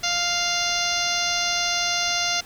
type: harmonic tone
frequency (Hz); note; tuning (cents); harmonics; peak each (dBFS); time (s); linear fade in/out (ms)
698.5; F5; 0; 1 / 2 / 3 / 4 / 5 / 6 / 7 / 8 / 9; -30 / -30 / -30 / -30 / -30 / -30 / -30 / -30 / -30; 0.03-2.41; 10
effects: pink hiss -45 dBFS RMS until 2.45 s